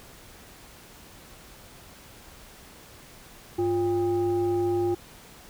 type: tone with frequency modulation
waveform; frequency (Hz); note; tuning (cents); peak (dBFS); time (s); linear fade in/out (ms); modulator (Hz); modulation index
sine; 350.7; F4; +7; -22; 3.58-4.95; 10; 450; 0.53
effects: pink hiss -49 dBFS RMS until 5.49 s